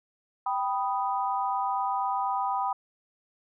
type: chord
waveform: sine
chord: G augmented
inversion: none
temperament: equal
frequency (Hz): 784 / 987.8 / 1244.5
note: G5 / B5 / D#6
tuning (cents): 0 / 0 / 0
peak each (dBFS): -29 / -29 / -33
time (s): 0.46-2.73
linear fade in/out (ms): 5
effects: none